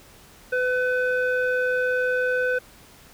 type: tone with low-pass filter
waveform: square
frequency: 503 Hz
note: B4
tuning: 32 cents sharp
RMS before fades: -23 dBFS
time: 0.52-2.59 s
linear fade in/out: 10 ms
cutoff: 1700 Hz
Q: 3.3
effects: pink hiss -50 dBFS RMS until 3.13 s